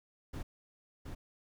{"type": "noise with echo", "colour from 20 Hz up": "brown", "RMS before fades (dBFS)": -40, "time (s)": [0.33, 0.43], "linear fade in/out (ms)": 10, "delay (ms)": 720, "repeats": 1, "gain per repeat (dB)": -3, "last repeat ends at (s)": 1.15, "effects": []}